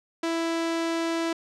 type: tone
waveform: sawtooth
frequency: 331.1 Hz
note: E4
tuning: 8 cents sharp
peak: -21 dBFS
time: 0.23-1.33 s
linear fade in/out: 5 ms
effects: low-pass 7000 Hz 12 dB/octave